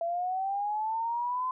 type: linear sweep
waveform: sine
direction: up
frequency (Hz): 668 to 1031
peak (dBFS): -28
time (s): 0.01-1.51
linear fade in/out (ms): 2
effects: none